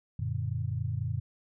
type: chord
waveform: sine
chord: Gb augmented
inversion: none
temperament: equal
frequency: 92.5 / 116.54 / 146.83 Hz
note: Gb2 / Bb2 / D3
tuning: 0 / 0 / 0 cents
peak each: -34 / -32 / -36 dBFS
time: 0.19-1.2 s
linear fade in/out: 5 ms
effects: none